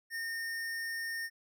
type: tone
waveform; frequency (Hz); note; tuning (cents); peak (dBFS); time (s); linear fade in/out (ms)
square; 1828; A#6; -34; -36; 0.1-1.3; 50
effects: none